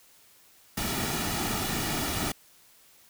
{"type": "noise with comb filter", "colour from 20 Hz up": "pink", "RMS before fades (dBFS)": -30, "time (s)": [0.77, 2.32], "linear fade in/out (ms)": 5, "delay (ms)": 1.9, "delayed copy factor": -0.55, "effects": ["white hiss -58 dBFS RMS until 3.09 s"]}